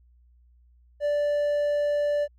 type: tone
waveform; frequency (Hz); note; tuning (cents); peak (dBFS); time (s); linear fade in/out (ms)
triangle; 585; D5; -7; -20; 1-2.28; 50
effects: added 60 Hz sine -55 dBFS peak until 2.38 s